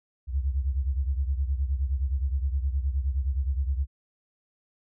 sine beating tone pair, 65.7 / 75.3 Hz, C2 / D2, +8 / +44 cents, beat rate 9.6 Hz, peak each -25 / -30 dBFS, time 0.27-3.87 s, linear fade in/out 50 ms, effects none

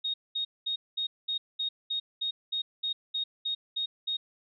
sine tone bursts, 3729 Hz, A#7, in tune, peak -28 dBFS, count 14, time 0.04-4.17 s, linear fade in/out 10 ms, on 100 ms, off 210 ms, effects none

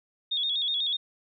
sine tone with vibrato, 3520 Hz, A7, in tune, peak -25 dBFS, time 0.31-0.97 s, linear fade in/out 10 ms, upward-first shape square, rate 8.1 Hz, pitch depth 75 cents each way, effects none

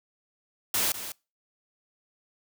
white noise with echo, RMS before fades -26 dBFS, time 0.74-0.92 s, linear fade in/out 2 ms, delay 200 ms, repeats 1, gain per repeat -11 dB, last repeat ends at 1.12 s, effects noise-tail reverb RT60 0.3 s tail -25 dB re dry

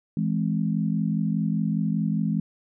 sine chord, E augmented, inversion none, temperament equal with one note detuned, 164.81 / 209.8 / 261.6 Hz, E3 / G#3 / B#3, 0 / +18 / 0 cents, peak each -25 / -25 / -31 dBFS, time 0.17-2.4 s, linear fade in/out 2 ms, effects none

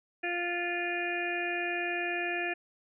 harmonic tone, 349.2 Hz, F4, in tune, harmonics 1 / 2 / 4 / 5 / 6 / 7 / 8, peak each -36 / -37 / -46 / -35 / -47 / -35 / -45 dBFS, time 0.23-2.54 s, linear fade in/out 10 ms, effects none

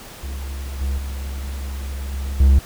triangle tone with level steps, 67.9 Hz, C#2, 35 cents flat, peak -24 / -17 / -23 / -21 / -7 dBFS, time 0.23-2.59 s, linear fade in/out 5 ms, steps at 0.81 / 0.98 / 2.13 / 2.4 s, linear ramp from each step 2 ms, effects pink hiss -39 dBFS RMS until 2.65 s

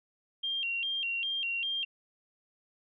sine tone with vibrato, 2966 Hz, F#7, 4 cents sharp, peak -30 dBFS, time 0.43-1.85 s, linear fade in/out 10 ms, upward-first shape square, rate 2.5 Hz, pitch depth 130 cents each way, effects none

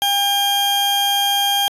40% pulse tone pair together, 803 / 3212 Hz, G5 / G7, +41 / +41 cents, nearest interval 2 octaves, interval 2400 cents, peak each -18 dBFS, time 0.02-1.68 s, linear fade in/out 0 ms, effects resampled to 32000 Hz

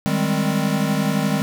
square chord, Ab major seventh, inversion second, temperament equal, 155.56 / 196 / 207.7 / 261.6 Hz, Eb3 / G3 / Ab3 / C4, 0 / 0 / 0 / 0 cents, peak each -24 / -24 / -24 / -26 dBFS, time 0.06-1.42 s, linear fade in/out 0 ms, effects none

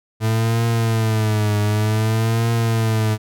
40% pulse tone with vibrato, 110 Hz, A2, in tune, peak -15 dBFS, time 0.2-3.18 s, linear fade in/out 50 ms, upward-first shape triangle, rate 0.54 Hz, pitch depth 97 cents each way, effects none

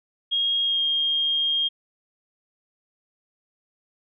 sine tone with pitch glide, 3263 to 3227 Hz, G#7 to G7, -31 to +50 cents, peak -20 dBFS, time 0.31-1.69 s, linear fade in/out 20 ms, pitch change -19 cents, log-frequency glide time 0.63-0.81 s, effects none

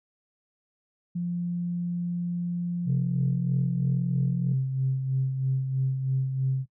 sine tone, 174.61 Hz, F3, in tune, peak -26 dBFS, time 1.15-4.54 s, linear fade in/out 10 ms
sine tone with tremolo, 132.5 Hz, C3, 22 cents sharp, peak -21 dBFS, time 2.85-6.66 s, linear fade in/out 50 ms, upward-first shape sine, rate 3.1 Hz, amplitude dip 50%
effects noise-tail reverb RT60 0.1 s tail -20 dB re dry + tanh soft clip ceiling -16 dBFS

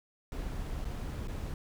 brown noise with dropouts, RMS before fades -37 dBFS, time 0.32-1.54 s, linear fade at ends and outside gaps 1 ms, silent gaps 0.846-0.852 / 1.274-1.282 s, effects none

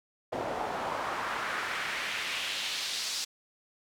pink noise with band-pass filter sweep, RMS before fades -34 dBFS, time 0.32-3.25 s, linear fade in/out 10 ms, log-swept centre 600 to 5300 Hz, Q 1.6, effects none

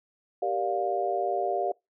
sine chord, G minor seventh, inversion none, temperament just, 392 / 470.4 / 588 / 705.6 Hz, G4 / Bb4 / D5 / F5, 0 / +16 / +2 / +18 cents, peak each -31 / -34 / -32 / -28 dBFS, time 0.42-1.72 s, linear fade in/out 5 ms, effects noise-tail reverb RT60 0.2 s tail -25 dB re dry

